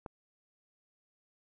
click, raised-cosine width 1 ms, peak -27 dBFS, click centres 0.062 s, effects none

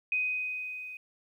sine tone with level ramp, 2504 Hz, D#7, 10 cents sharp, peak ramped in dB -25 to -40 dBFS, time 0.12-0.97 s, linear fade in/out 2 ms, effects 11-bit

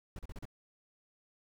brown noise bursts, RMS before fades -43 dBFS, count 5, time 0.16-0.454 s, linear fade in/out 2 ms, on 30 ms, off 36 ms, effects none

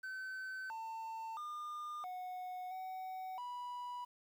triangle tone with pitch steps, 1529 / 897 / 1209 / 733 / 750 / 979 Hz, G6 / A5 / D6 / F#5 / F#5 / B5, -44 / +33 / +50 / -16 / +23 / -15 cents, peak -40 dBFS, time 0.03-4.05 s, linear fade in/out 10 ms, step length 670 ms, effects 11-bit

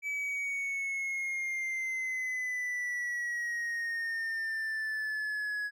triangle exponential sweep, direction down, 2300 to 1674 Hz, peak -30 dBFS, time 0.02-5.71 s, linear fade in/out 50 ms, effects none

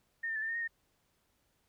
sine tone with pitch steps, 1831 / 1802 / 1738 / 1790 / 1832 / 1862 / 1832 Hz, A#6 / A6 / A6 / A6 / A#6 / A#6 / A#6, -32 / +41 / -22 / +29 / -31 / -2 / -31 cents, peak -33 dBFS, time 0.23-0.678 s, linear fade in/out 10 ms, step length 64 ms, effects pink hiss -75 dBFS RMS until 1.68 s

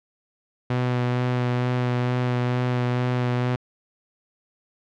sawtooth tone with vibrato, 124 Hz, B2, 7 cents sharp, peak -17 dBFS, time 0.7-3.56 s, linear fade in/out 5 ms, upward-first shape sine, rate 2.2 Hz, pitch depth 13 cents each way, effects low-pass 3000 Hz 12 dB/octave

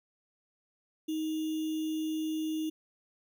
sine tone with sample-and-hold, 314.2 Hz, D#4, 17 cents sharp, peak -30 dBFS, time 1.08-2.7 s, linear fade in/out 10 ms, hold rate 3150 Hz, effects none

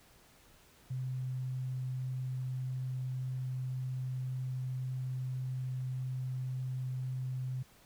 sine tone, 128.7 Hz, C3, 28 cents flat, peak -34 dBFS, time 0.9-7.63 s, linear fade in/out 10 ms, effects pink hiss -62 dBFS RMS until 7.85 s

